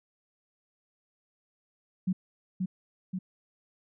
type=tone with echo; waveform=sine; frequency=185.5 Hz; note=F#3; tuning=5 cents sharp; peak=-24 dBFS; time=2.07-2.13 s; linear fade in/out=10 ms; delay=530 ms; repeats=2; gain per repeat=-3 dB; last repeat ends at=3.19 s; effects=none